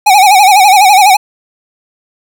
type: tone with vibrato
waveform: square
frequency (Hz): 791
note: G5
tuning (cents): +15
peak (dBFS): -3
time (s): 0.06-1.17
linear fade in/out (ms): 10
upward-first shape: sine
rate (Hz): 12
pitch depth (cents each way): 120
effects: none